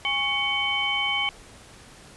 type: tone cluster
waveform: sine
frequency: 819 / 1107 / 2240 / 3067 Hz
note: G#5 / C#6 / C#7 / G7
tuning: -24 / -3 / +18 / -38 cents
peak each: -32 / -33 / -26 / -26 dBFS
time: 0.05-1.29 s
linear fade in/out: 0 ms
effects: pink hiss -48 dBFS RMS until 2.16 s + resampled to 24000 Hz

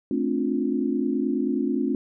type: chord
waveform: sine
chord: D minor seventh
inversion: second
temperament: just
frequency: 220.2 / 264.3 / 293.7 / 352.4 Hz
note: A3 / C4 / D4 / F4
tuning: +2 / +18 / 0 / +16 cents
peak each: -28 / -25 / -28 / -29 dBFS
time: 0.11-1.95 s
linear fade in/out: 2 ms
effects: none

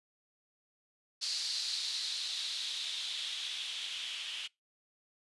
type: noise with low-pass filter sweep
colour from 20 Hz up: violet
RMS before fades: -38 dBFS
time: 1.21-4.48 s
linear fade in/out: 20 ms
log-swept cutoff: 4500 to 3000 Hz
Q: 4.6
effects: noise-tail reverb RT60 0.2 s tail -24 dB re dry + resampled to 24000 Hz

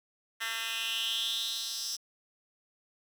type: tone with high-pass filter sweep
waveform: 10% pulse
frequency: 226.7 Hz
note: A#3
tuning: 48 cents flat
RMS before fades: -34 dBFS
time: 0.4-1.97 s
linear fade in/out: 20 ms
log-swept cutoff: 2000 to 5300 Hz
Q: 5.1
effects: 10-bit

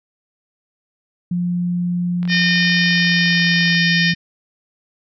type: tone with pitch glide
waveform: sine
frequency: 176.3 to 171.08 Hz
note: F3 to F3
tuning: +17 to -35 cents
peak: -17 dBFS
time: 1.31-4.14 s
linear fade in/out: 5 ms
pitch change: -52 cents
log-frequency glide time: 2.69-3.81 s
type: click train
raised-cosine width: 0.3 ms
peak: -20 dBFS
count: 66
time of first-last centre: 2.23-3.749 s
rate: 42.8 Hz
type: harmonic tone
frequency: 610 Hz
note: D#5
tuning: 34 cents flat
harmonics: 3 / 4 / 5 / 6 / 7 / 8 / 9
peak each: -17 / -22 / -24 / -25 / -29 / -25 / -26 dBFS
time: 2.28-4.15 s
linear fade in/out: 50 ms
effects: none

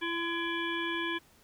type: harmonic tone with a mistuned harmonic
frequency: 336.2 Hz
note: E4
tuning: 34 cents sharp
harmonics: 1 / 3 / 5 / 7 / 9 / 10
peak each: -35 / -38 / -36 / -39 / -44 / -40 dBFS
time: 0.01-1.19 s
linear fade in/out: 20 ms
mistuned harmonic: 3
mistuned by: +21 cents
effects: pink hiss -62 dBFS RMS until 1.43 s

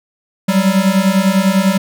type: beating tone pair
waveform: square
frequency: 187.5 / 197.5 Hz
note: F#3 / G3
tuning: +23 / +13 cents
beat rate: 10 Hz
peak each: -14 dBFS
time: 0.48-1.78 s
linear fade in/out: 10 ms
effects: none

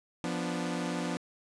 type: chord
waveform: sawtooth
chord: B diminished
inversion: second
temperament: equal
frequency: 174.61 / 246.9 / 293.7 Hz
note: F3 / B3 / D4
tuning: 0 / 0 / 0 cents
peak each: -31 / -32 / -33 dBFS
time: 0.24-1.17 s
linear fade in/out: 0 ms
effects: resampled to 22050 Hz

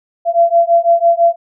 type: beating tone pair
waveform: sine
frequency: 677 / 683 Hz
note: E5 / F5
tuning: +46 / -39 cents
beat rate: 6 Hz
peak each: -11 dBFS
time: 0.25-1.36 s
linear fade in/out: 50 ms
effects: none

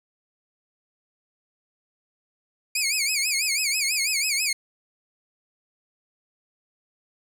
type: tone with vibrato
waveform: 15% pulse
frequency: 2349 Hz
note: D7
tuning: in tune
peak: -15 dBFS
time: 2.75-4.53 s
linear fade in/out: 5 ms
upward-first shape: sine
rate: 6.1 Hz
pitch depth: 160 cents each way
effects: none

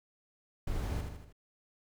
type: noise with echo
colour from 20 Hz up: brown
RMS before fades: -35 dBFS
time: 0.67-1.01 s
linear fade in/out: 5 ms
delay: 79 ms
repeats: 4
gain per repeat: -5 dB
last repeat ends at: 1.326 s
effects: none

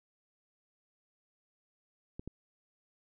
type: clicks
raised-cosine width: 3 ms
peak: -28 dBFS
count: 2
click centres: 2.195 / 2.276 s
effects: none

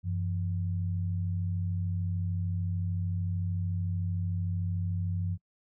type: tone pair together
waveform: sine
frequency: 94.08 / 167.5 Hz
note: F#2 / E3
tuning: +29 / +28 cents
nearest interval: minor seventh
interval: 999 cents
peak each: -29 / -36 dBFS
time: 0.03-5.38 s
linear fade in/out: 50 ms
effects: noise-tail reverb RT60 0.1 s tail -23 dB re dry

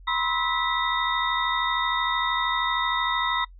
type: tone cluster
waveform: sine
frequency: 972 / 1045 / 1299 / 1968 / 3687 Hz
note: B5 / C6 / E6 / B6 / A#7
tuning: -28 / -2 / -26 / -7 / -20 cents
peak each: -29 dBFS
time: 0.07-3.45 s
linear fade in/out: 10 ms
effects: noise-tail reverb RT60 0.1 s tail -23 dB re dry + added 44 Hz sine -44 dBFS peak until 3.59 s

